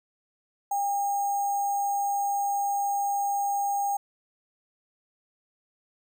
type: tone with sample-and-hold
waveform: sine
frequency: 803 Hz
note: G5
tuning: 41 cents sharp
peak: -24 dBFS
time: 0.71-3.97 s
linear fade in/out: 5 ms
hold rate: 7350 Hz
effects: none